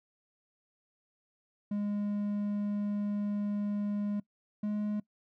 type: tone pair in turn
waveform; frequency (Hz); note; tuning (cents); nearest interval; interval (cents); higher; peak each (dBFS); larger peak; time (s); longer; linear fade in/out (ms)
triangle; 205.6 / 209.2; G#3 / G#3; -17 / +13; unison; 30; second; -28; neither; 1.71-4.2 / 4.63-5; first; 5
effects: noise-tail reverb RT60 0.1 s tail -21 dB re dry